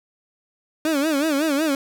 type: tone with vibrato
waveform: 30% pulse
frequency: 297.6 Hz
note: D4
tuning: 23 cents sharp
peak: -16 dBFS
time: 0.85-1.75 s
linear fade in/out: 2 ms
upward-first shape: sine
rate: 5.4 Hz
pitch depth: 150 cents each way
effects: none